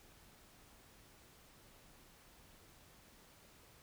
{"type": "silence", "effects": ["pink hiss -63 dBFS RMS until 3.82 s"]}